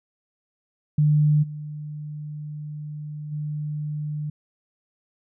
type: tone with level steps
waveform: sine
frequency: 150 Hz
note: D3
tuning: 37 cents sharp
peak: -15 / -31 / -26 dBFS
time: 0.98-4.3 s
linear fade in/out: 5 ms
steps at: 1.42 / 3.31 s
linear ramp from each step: 20 ms
effects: none